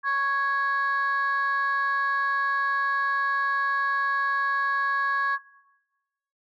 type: tone pair together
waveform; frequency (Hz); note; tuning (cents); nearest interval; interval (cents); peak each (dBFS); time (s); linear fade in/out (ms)
sine; 1109.4 / 1661.2; C#6 / G#6; +1 / 0; perfect fifth; 699; -23; 0.03-5.39; 50
effects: noise-tail reverb RT60 1.0 s tail -20 dB re dry + tanh soft clip ceiling -18 dBFS